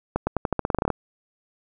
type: accelerating click train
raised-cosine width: 1 ms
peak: -8 dBFS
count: 14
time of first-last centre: 0.16-0.903 s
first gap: 110 ms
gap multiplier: 0.88
effects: none